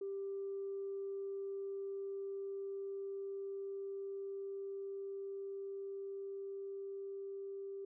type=tone with level ramp; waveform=sine; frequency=393.6 Hz; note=G4; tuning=7 cents sharp; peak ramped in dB=-38 to -42 dBFS; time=0.01-7.85 s; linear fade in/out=5 ms; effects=tanh soft clip ceiling -34 dBFS

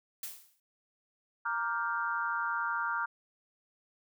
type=noise with exponential decay; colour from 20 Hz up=blue; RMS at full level=-37 dBFS; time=0.23-0.6 s; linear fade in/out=2 ms; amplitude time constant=79 ms
type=chord; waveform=sine; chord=G minor seventh; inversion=first; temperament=equal; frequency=932.3 / 1174.7 / 1396.9 / 1568 Hz; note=Bb5 / D6 / F6 / G6; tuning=0 / 0 / 0 / 0 cents; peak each=-36 / -37 / -33 / -39 dBFS; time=1.45-3.06 s; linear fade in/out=10 ms
effects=none

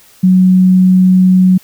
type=tone; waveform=sine; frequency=185 Hz; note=F#3; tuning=in tune; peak=-4 dBFS; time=0.23-1.58 s; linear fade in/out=10 ms; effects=white hiss -44 dBFS RMS until 1.63 s

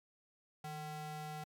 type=ring-modulated tone; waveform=square; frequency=303.3 Hz; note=D#4; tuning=44 cents flat; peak=-40 dBFS; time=0.64-1.44 s; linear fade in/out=5 ms; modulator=460 Hz; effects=MP3 96 kbps

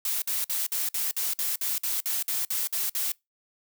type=noise bursts; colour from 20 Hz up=blue; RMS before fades=-28 dBFS; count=14; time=0.05-3.119 s; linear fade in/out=2 ms; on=170 ms; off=53 ms; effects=noise-tail reverb RT60 0.2 s tail -25 dB re dry

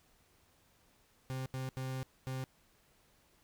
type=tone bursts at uneven times; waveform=40% pulse; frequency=130.81 Hz; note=C3; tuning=in tune; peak=-36 dBFS; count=4; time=1.3-1.46 / 1.54-1.69 / 1.77-2.03 / 2.27-2.44 s; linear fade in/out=0 ms; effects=pink hiss -69 dBFS RMS until 3.43 s

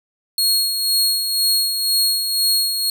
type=tone with tremolo; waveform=sawtooth; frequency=4301 Hz; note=C8; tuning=47 cents sharp; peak=-11 dBFS; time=0.38-2.9 s; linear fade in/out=2 ms; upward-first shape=sine; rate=2 Hz; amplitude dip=50%; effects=none

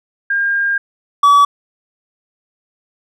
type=tone pair in turn; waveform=sine / triangle; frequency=1609 / 1142.7 Hz; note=G6 / D6; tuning=+45 / -48 cents; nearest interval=tritone; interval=593 cents; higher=first; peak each=-13 / -4 dBFS; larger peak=second; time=0.3-0.78 / 1.23-1.45 s; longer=first; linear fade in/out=5 ms; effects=none

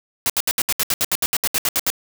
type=noise bursts; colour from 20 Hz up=white; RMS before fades=-19 dBFS; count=16; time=0.26-1.902 s; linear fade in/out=0 ms; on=37 ms; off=70 ms; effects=none

